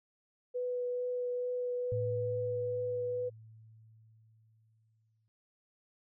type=tone with vibrato; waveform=sine; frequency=494.2 Hz; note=B4; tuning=1 cent sharp; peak=-32 dBFS; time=0.54-3.3 s; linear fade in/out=20 ms; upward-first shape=triangle; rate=2.3 Hz; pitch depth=10 cents each way
type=tone with exponential decay; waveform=sine; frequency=110.6 Hz; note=A2; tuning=9 cents sharp; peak=-33 dBFS; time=1.92-5.28 s; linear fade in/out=0 ms; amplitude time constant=730 ms
effects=none